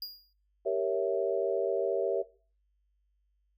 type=tone with exponential decay; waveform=square; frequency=4846 Hz; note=D#8; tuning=47 cents flat; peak=-34 dBFS; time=0.02-0.33 s; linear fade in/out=2 ms; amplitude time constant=67 ms
type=chord; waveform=sine; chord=G diminished seventh; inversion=none; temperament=equal; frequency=392 / 466.2 / 554.4 / 659.3 Hz; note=G4 / Bb4 / Db5 / Fb5; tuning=0 / 0 / 0 / 0 cents; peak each=-32 dBFS; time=0.65-2.23 s; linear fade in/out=20 ms
effects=noise-tail reverb RT60 0.4 s tail -19 dB re dry + added 50 Hz sine -70 dBFS peak until 3.57 s